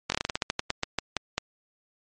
slowing click train, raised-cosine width 0.2 ms, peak -8 dBFS, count 16, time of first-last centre 0.1-1.38 s, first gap 21 ms, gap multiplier 1.18, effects MP3 48 kbps

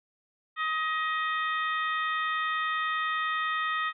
harmonic tone with a mistuned harmonic, 630 Hz, D#5, 21 cents sharp, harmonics 2 / 3 / 4 / 5 / 6, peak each -29 / -31 / -40 / -43 / -41 dBFS, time 0.56-3.93 s, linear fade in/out 50 ms, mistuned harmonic 6, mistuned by -77 cents, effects none

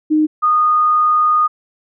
sine tone pair in turn, 307.8 / 1231.2 Hz, D#4 / D#6, -19 / -19 cents, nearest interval 2 octaves, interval 2400 cents, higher second, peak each -10 dBFS, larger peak neither, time 0.1-0.27 / 0.42-1.48 s, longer second, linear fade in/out 20 ms, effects none

